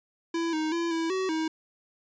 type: tone with pitch steps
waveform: square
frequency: 333.6 / 312.4 / 337.6 / 328.3 / 377.3 / 318.2 Hz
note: E4 / D#4 / E4 / E4 / F#4 / D#4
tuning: +21 / +7 / +41 / -7 / +34 / +39 cents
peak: -27 dBFS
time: 0.34-1.48 s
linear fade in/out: 5 ms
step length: 190 ms
effects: resampled to 16000 Hz